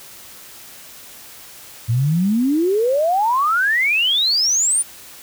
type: exponential sweep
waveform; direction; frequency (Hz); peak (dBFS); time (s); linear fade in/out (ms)
sine; up; 110 to 9600; -14; 1.88-4.83; 20
effects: white hiss -40 dBFS RMS until 5.22 s

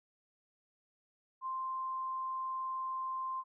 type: tone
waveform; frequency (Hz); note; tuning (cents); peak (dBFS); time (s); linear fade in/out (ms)
sine; 1046.5; C6; 0; -35; 1.41-3.44; 50
effects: none

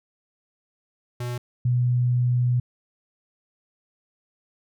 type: tone pair in turn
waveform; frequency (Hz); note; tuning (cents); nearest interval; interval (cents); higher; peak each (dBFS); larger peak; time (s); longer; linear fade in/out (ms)
square / sine; 122.1 / 123.3; B2 / B2; -19 / -2; unison; 17; second; -28 / -18; second; 1.2-1.38 / 1.65-2.6; second; 5
effects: none

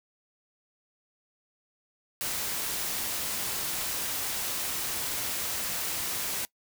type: noise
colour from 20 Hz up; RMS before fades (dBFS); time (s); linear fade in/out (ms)
white; -32; 2.21-6.45; 0
effects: noise-tail reverb RT60 0.1 s tail -22 dB re dry

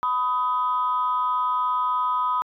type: tone pair together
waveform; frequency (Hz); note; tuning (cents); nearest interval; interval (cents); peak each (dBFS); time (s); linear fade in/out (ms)
sine; 998.1 / 1255; B5 / D#6; +18 / +15; major third; 397; -22 / -23; 0.03-2.42; 0
effects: tanh soft clip ceiling -14 dBFS

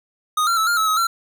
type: tone with pitch steps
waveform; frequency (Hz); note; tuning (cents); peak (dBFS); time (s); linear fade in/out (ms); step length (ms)
square; 1241 / 1370 / 1308 / 1403 / 1301 / 1272 / 1359; D#6 / F6 / E6 / F6 / E6 / D#6 / F6; -5 / -34 / -14 / +8 / -23 / +38 / -48; -17; 0.37-1.07; 5; 100
effects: none

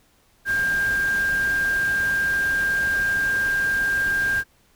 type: tone in noise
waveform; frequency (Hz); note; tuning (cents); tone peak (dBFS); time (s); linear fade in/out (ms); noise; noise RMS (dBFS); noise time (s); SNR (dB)
sine; 1598; G6; +33; -19; 0.45-4.44; 50; pink; -35; 0.45-4.44; +13
effects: pink hiss -60 dBFS RMS until 4.75 s

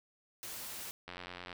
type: noise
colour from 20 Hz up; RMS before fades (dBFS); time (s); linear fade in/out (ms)
white; -44; 0.43-0.91; 0
type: click train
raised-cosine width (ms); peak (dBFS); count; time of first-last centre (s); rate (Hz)
0.3; -28; 41; 1.08-1.528; 89.3
effects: none

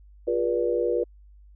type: tone cluster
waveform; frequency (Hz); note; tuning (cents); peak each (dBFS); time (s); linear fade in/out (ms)
sine; 353.3 / 412.1 / 482.1 / 586; F4 / G#4 / B4 / D5; +20 / -13 / -42 / -4; -27 / -31 / -24 / -31; 0.27-1.04; 10
effects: added 50 Hz sine -48 dBFS peak until 1.55 s

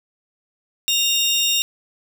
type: tone pair together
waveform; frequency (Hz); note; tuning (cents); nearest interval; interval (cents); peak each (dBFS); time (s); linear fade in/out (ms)
30% pulse; 2794 / 3702; F7 / A#7; 0 / -13; perfect fourth; 487; -17; 0.88-1.62; 0
effects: none

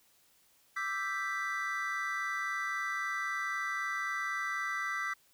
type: chord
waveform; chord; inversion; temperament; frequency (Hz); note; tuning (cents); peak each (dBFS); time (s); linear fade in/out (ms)
triangle; E minor seventh; third; equal; 1174.7 / 1318.5 / 1568 / 1975.5; D6 / E6 / G6 / B6; 0 / 0 / 0 / 0; -38 / -38 / -38 / -34; 0.76-5.14; 10
effects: white hiss -67 dBFS RMS until 5.33 s

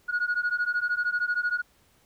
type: beating tone pair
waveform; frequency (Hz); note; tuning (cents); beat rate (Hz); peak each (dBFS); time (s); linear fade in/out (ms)
sine; 1443 / 1456; F#6 / F#6; -44 / -28; 13; -26 / -26; 0.08-1.62; 20
effects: tanh soft clip ceiling -20 dBFS + pink hiss -63 dBFS RMS until 2.05 s

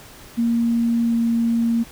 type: tone with pitch glide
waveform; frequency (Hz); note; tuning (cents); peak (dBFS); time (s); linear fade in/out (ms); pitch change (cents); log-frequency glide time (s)
sine; 233.1 to 231.6; A#3 to A#3; 0 to -11; -16; 0.37-1.84; 20; -11; 1.03-1.15
effects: pink hiss -43 dBFS RMS until 1.91 s

